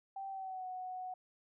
sine tone with pitch glide, 779 to 739.1 Hz, G5 to F#5, -11 to -2 cents, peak -40 dBFS, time 0.16-1.14 s, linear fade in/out 5 ms, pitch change -91 cents, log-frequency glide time 0.29-0.66 s, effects none

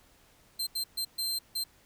sawtooth tone bursts at uneven times, 4137 Hz, C8, 20 cents flat, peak -27 dBFS, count 5, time 0.59-0.67 / 0.75-0.84 / 0.97-1.05 / 1.18-1.39 / 1.55-1.64 s, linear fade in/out 10 ms, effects pink hiss -62 dBFS RMS until 1.85 s

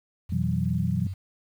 sine tone with pitch glide, 86.7 to 94.55 Hz, F2 to F#2, -12 to +38 cents, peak -30 dBFS, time 0.29-1.14 s, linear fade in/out 10 ms, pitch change +150 cents, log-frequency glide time 0.73-0.99 s
sine chord, B suspended fourth, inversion none, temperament equal with one note detuned, 123.47 / 164.81 / 187.47 Hz, B2 / E3 / F#3, 0 / 0 / +23 cents, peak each -28 dBFS, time 0.32-1.07 s, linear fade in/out 5 ms
effects 9-bit

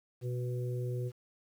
harmonic tone, 123.47 Hz, B2, in tune, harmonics 1 / 3 / 4, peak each -33 / -41 / -44 dBFS, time 0.21-1.12 s, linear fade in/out 50 ms, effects 10-bit

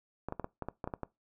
clicks, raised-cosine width 1 ms, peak -22 dBFS, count 10, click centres 0.286 / 0.324 / 0.397 / 0.444 / 0.623 / 0.686 / 0.842 / 0.875 / 0.938 / 1.033 s, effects noise-tail reverb RT60 0.2 s tail -21 dB re dry

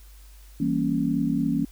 sine chord, E diminished seventh, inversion none, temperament equal, 164.81 / 196 / 233.1 / 277.2 Hz, E3 / G3 / Bb3 / Db4, 0 / 0 / 0 / 0 cents, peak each -28 / -30 / -26 / -25 dBFS, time 0.6-1.65 s, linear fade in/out 5 ms, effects added 50 Hz sine -45 dBFS peak until 1.71 s + white hiss -56 dBFS RMS until 1.71 s

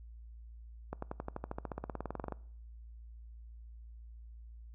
accelerating click train, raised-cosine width 1 ms, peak -24 dBFS, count 23, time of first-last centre 0.93-2.323 s, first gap 94 ms, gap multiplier 0.96, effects noise-tail reverb RT60 0.6 s tail -22 dB re dry + added 57 Hz sine -48 dBFS peak until 4.74 s

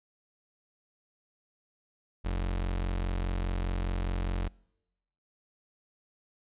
35% pulse tone, 44.89 Hz, F1, 48 cents sharp, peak -27 dBFS, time 2.24-4.49 s, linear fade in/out 20 ms, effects noise-tail reverb RT60 0.9 s tail -26 dB re dry + resampled to 8000 Hz

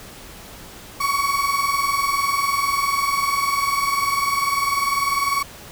35% pulse tone pair together, 1111 / 1131.1 Hz, C#6 / C#6, +4 / +35 cents, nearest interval unison, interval 31 cents, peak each -20 dBFS, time 1-5.43 s, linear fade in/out 10 ms, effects pink hiss -40 dBFS RMS until 5.71 s

